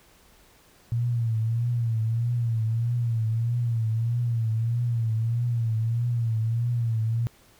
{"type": "tone with vibrato", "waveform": "sine", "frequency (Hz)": 115.7, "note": "A#2", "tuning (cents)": -13, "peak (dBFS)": -22, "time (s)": [0.92, 7.27], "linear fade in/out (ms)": 0, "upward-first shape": "triangle", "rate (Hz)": 1.6, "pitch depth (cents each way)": 85, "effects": ["pink hiss -57 dBFS RMS until 7.59 s"]}